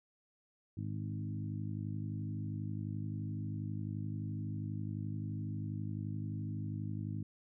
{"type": "harmonic tone with a mistuned harmonic", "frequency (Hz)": 51.91, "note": "G#1", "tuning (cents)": 0, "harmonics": [2, 3, 4, 5, 6], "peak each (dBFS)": [-39, -43, -45, -47, -49], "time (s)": [0.77, 7.23], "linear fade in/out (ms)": 5, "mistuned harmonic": 2, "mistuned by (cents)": 16, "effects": []}